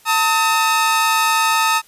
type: tone pair together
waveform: sawtooth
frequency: 899 / 1271.4 Hz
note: A5 / D#6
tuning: +37 / +37 cents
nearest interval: tritone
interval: 600 cents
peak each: -13 dBFS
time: 0.05-1.82 s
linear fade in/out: 50 ms
effects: white hiss -50 dBFS RMS until 1.87 s + resampled to 32000 Hz